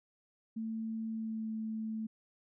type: tone with pitch glide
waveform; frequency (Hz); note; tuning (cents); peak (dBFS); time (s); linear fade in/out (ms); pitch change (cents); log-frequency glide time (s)
sine; 222.9 to 220; A3 to A3; +23 to 0; -35; 0.56-2.07; 10; -23; 1.1-1.51
effects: none